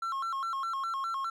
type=tone with vibrato; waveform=triangle; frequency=1208 Hz; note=D6; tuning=48 cents sharp; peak=-29 dBFS; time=0.02-1.3 s; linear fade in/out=5 ms; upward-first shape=square; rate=4.9 Hz; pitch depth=190 cents each way; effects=none